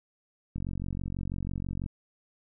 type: click train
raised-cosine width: 5 ms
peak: -22 dBFS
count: 61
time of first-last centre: 0.56-1.862 s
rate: 46.1 Hz
effects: none